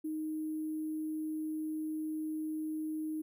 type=tone with sample-and-hold; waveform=sine; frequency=311.1 Hz; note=D#4; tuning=in tune; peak=-34 dBFS; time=0.04-3.22 s; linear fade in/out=10 ms; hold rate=11025 Hz; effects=none